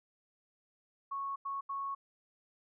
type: tone bursts at uneven times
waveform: sine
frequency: 1104 Hz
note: C#6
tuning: 7 cents flat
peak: -35 dBFS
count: 3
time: 1.11-1.36 / 1.45-1.61 / 1.69-1.95 s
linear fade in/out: 10 ms
effects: none

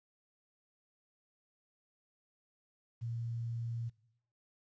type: tone with quantisation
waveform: sine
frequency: 116.54 Hz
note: A#2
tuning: in tune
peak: -36 dBFS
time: 3.01-3.9 s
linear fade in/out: 20 ms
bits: 11
effects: noise-tail reverb RT60 0.7 s tail -20 dB re dry + resampled to 16000 Hz

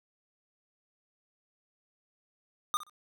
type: tone with echo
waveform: square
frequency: 1221 Hz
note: D#6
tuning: 33 cents flat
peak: -27 dBFS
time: 2.74-2.77 s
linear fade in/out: 0 ms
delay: 63 ms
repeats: 2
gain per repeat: -15 dB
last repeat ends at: 2.896 s
effects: none

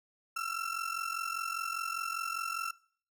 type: ring-modulated tone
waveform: 35% pulse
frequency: 1346 Hz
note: E6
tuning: 36 cents sharp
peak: -29 dBFS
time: 0.36-2.71 s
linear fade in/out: 5 ms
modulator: 22.5 Hz
effects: noise-tail reverb RT60 0.5 s tail -22 dB re dry

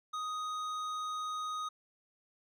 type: tone with hard clipping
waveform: sine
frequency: 1248 Hz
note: D#6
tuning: 5 cents sharp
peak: -37 dBFS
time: 0.13-1.69 s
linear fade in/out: 10 ms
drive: 10 dB
effects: none

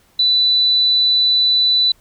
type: tone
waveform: sine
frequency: 3980 Hz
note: B7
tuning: 13 cents sharp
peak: -11 dBFS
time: 0.19-1.92 s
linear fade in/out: 5 ms
effects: pink hiss -55 dBFS RMS until 2 s

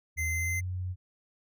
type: tone with pitch glide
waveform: sine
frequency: 82.41 to 91.44 Hz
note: E2 to F#2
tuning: 0 to -20 cents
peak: -31 dBFS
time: 0.16-0.96 s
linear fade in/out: 50 ms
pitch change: +180 cents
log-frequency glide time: 0.29-0.57 s
type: tone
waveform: square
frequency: 2072 Hz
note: C7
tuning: 17 cents flat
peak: -31 dBFS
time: 0.17-0.61 s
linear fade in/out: 20 ms
effects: none

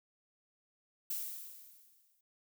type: noise with exponential decay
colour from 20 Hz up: violet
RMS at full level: -36 dBFS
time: 1.1-2.21 s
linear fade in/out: 5 ms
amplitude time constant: 240 ms
effects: none

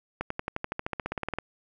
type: accelerating click train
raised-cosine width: 0.5 ms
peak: -15 dBFS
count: 18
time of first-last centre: 0.21-1.386 s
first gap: 94 ms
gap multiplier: 0.96
effects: none

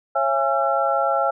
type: tone cluster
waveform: sine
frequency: 547 / 674 / 824 / 1352 Hz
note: C#5 / E5 / G#5 / E6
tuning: -23 / +38 / -14 / +43 cents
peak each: -23 dBFS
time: 0.15-1.31 s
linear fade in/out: 10 ms
effects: none

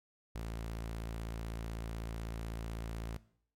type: tone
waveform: sawtooth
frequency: 56 Hz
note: A1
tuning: 31 cents sharp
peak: -35 dBFS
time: 0.35-3.17 s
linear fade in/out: 5 ms
effects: noise-tail reverb RT60 0.6 s tail -18 dB re dry + MP3 64 kbps

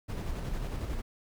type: noise with tremolo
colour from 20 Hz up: brown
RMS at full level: -33 dBFS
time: 0.08-1.02 s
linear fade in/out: 20 ms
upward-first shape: square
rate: 11 Hz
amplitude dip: 30%
effects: none

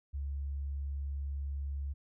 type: tone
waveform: sine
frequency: 70 Hz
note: C#2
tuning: 18 cents sharp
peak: -34 dBFS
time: 0.13-1.94 s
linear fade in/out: 20 ms
effects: none

